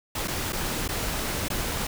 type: noise with dropouts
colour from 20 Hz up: pink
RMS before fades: -29 dBFS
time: 0.15-1.87 s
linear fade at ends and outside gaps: 5 ms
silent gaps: 0.276-0.28 / 0.524-0.529 / 0.879-0.888 / 1.484-1.501 s
effects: none